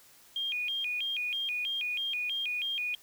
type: tone with vibrato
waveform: sine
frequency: 2812 Hz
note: F7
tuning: 11 cents sharp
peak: -30 dBFS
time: 0.36-2.95 s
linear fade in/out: 2 ms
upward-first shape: square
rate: 3.1 Hz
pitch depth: 230 cents each way
effects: white hiss -58 dBFS RMS until 3.02 s